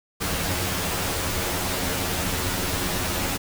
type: noise with comb filter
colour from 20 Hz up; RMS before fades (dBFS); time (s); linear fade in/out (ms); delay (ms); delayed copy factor
pink; -26; 0.2-3.38; 20; 11; +0.75
effects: none